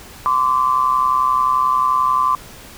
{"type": "tone pair together", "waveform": "sine", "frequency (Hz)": [1031, 1162.3], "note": ["C6", "D6"], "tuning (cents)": [-26, -18], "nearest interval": "major second", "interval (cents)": 208, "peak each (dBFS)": -16, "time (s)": [0.26, 2.35], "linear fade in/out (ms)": 0, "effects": ["pink hiss -39 dBFS RMS until 2.77 s"]}